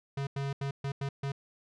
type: tone bursts at uneven times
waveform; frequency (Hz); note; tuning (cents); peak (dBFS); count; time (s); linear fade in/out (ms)
square; 138.59; C#3; 0; -32; 6; 0.17-0.27 / 0.36-0.53 / 0.61-0.71 / 0.84-0.92 / 1.01-1.09 / 1.23-1.32; 5
effects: low-pass 5000 Hz 12 dB/octave